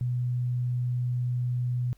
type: tone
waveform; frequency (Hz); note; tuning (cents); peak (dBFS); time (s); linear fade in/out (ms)
sine; 123.47; B2; 0; -25; 0.01-1.93; 0
effects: added 50 Hz sine -58 dBFS peak until 1.97 s + pink hiss -66 dBFS RMS until 1.97 s